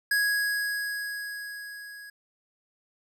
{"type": "tone with level ramp", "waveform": "square", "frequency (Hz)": 1661.2, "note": "G#6", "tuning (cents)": 0, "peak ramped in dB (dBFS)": [-22, -43], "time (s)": [0.11, 2.1], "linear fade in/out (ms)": 5, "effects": []}